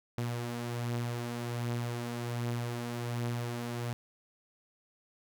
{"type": "beating tone pair", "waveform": "sawtooth", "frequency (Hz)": [118.4, 119.7], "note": ["A#2", "A#2"], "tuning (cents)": [27, 46], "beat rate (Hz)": 1.3, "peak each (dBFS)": [-37, -30], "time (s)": [0.18, 3.93], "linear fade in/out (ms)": 0, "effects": []}